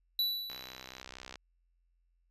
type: tone with exponential decay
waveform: square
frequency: 3951 Hz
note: B7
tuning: in tune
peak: -27 dBFS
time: 0.19-1.02 s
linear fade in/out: 2 ms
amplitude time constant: 180 ms
type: click train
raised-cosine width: 0.2 ms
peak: -27 dBFS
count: 56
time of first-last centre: 0.5-1.357 s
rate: 64.2 Hz
effects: added 43 Hz sine -70 dBFS peak until 2.3 s + resampled to 32000 Hz